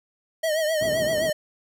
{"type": "tone with vibrato", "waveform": "square", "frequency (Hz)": 628, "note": "D#5", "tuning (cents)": 16, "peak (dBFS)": -22, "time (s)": [0.43, 1.33], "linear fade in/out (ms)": 10, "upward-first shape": "triangle", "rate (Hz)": 7.7, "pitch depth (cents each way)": 84}
{"type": "band-pass noise", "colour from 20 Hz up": "pink", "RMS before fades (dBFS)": -34, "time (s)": [0.81, 1.3], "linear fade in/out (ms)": 2, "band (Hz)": [140, 450], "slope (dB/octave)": 12}
{"effects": []}